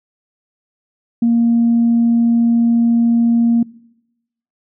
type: tone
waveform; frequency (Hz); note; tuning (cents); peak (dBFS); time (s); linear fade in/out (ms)
sine; 233.5; A#3; +3; -9; 1.22-3.63; 5
effects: noise-tail reverb RT60 0.9 s tail -23 dB re dry + tanh soft clip ceiling -6 dBFS